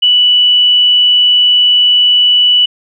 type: tone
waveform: sine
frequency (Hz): 2960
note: F#7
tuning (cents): 0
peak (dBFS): -5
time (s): 0.02-2.66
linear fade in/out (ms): 10
effects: none